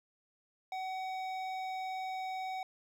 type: tone with hard clipping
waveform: sine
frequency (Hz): 753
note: F#5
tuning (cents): +30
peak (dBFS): -38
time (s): 0.72-2.63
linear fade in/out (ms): 2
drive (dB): 12
effects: none